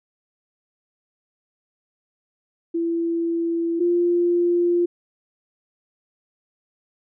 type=tone pair in turn; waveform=sine; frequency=335.4 / 348.1 Hz; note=E4 / F4; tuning=+30 / -6 cents; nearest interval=minor second; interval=64 cents; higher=second; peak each=-20 / -16 dBFS; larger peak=second; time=2.74-3.8 / 3.8-4.86 s; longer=neither; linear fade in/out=10 ms; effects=none